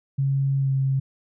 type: tone with pitch glide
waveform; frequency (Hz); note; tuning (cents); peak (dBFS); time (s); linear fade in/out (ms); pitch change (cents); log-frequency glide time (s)
sine; 137 to 134.72; C#3 to C#3; -20 to -49; -19; 0.18-1; 10; -29; 0.59-0.71
effects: none